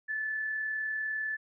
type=tone with amplitude modulation; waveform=sine; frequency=1742 Hz; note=A6; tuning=18 cents flat; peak=-29 dBFS; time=0.08-1.37 s; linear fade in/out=20 ms; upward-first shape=sine; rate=40 Hz; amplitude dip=35%; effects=none